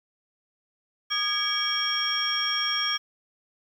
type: tone cluster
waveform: sine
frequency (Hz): 1223 / 1662 / 2283 / 3255 / 5560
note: D#6 / G#6 / D7 / G#7 / F8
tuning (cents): -30 / +1 / -50 / -36 / -9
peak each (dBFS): -32 / -32 / -33 / -27 / -29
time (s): 1.1-2.98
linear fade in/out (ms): 20
effects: tanh soft clip ceiling -12 dBFS + 9-bit